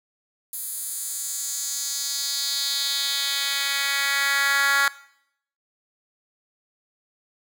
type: tone with high-pass filter sweep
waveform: 10% pulse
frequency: 278.8 Hz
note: C#4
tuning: 10 cents sharp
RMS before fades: -25 dBFS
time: 0.53-4.88 s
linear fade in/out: 2 ms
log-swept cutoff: 11000 to 1500 Hz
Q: 2
effects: noise-tail reverb RT60 0.7 s tail -19 dB re dry